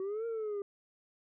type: exponential two-way sweep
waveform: sine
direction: up then down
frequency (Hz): 374.3 to 466.1 to 397.4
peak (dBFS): -31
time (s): 0-0.62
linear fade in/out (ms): 2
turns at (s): 0.26
effects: tanh soft clip ceiling -33 dBFS